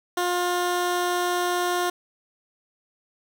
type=tone; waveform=15% pulse; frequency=355.2 Hz; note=F4; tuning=29 cents sharp; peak=-16 dBFS; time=0.17-1.9 s; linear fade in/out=5 ms; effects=none